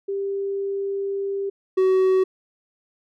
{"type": "tone pair in turn", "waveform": ["sine", "triangle"], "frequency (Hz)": [395.2, 376.4], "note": ["G4", "F#4"], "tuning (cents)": [14, 30], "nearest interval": "minor second", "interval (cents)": 84, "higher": "first", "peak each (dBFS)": [-23, -13], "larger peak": "second", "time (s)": [[0.08, 1.5], [1.77, 2.24]], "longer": "first", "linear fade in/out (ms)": 10, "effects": []}